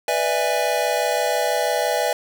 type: chord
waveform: square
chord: E dominant seventh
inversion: second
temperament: just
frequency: 494.4 / 593.3 / 659.3 / 824.1 Hz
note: B4 / D5 / E5 / G#5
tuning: +2 / +18 / 0 / -14 cents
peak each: -26 / -25 / -25 / -25 dBFS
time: 0.08-2.13 s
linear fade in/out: 2 ms
effects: none